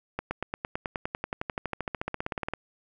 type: accelerating click train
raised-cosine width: 0.5 ms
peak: -15 dBFS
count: 30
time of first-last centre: 0.19-2.536 s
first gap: 120 ms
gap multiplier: 0.97
effects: none